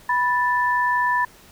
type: tone pair together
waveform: sine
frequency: 984.6 / 1760 Hz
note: B5 / A6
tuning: -6 / 0 cents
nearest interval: minor seventh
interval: 1006 cents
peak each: -19 / -22 dBFS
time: 0.09-1.25 s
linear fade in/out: 5 ms
effects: pink hiss -49 dBFS RMS until 1.51 s